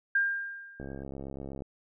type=tone with exponential decay; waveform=sine; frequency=1601 Hz; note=G6; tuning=36 cents sharp; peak=-21 dBFS; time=0.15-1.03 s; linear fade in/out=5 ms; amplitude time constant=190 ms
type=click train; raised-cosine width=2 ms; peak=-27 dBFS; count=57; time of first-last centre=0.8-1.621 s; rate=68.2 Hz
effects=none